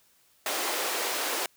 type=high-pass noise; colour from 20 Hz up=pink; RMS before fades=-30 dBFS; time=0.46-1.46 s; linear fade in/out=2 ms; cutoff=380 Hz; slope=24 dB/octave; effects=white hiss -64 dBFS RMS until 1.56 s